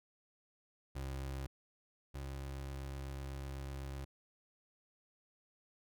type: tone pair in turn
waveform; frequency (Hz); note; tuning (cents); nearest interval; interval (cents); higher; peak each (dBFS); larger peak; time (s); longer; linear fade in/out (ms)
30% pulse; 67.2 / 67.98; C2 / C#2; +47 / -33; unison; 20; second; -37 / -39; first; 0.95-1.47 / 2.14-4.05; second; 10
effects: none